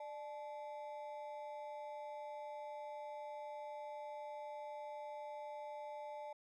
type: ring-modulated tone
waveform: triangle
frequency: 730 Hz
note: F#5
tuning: 24 cents flat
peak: -40 dBFS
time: 0-6.33 s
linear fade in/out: 5 ms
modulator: 134 Hz
effects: none